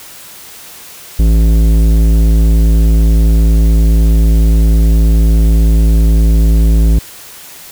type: tone with tanh clipping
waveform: sine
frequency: 54.8 Hz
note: A1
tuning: 6 cents flat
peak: -7 dBFS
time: 1.19-6.99 s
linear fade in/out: 5 ms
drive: 14 dB
effects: white hiss -33 dBFS RMS until 7.71 s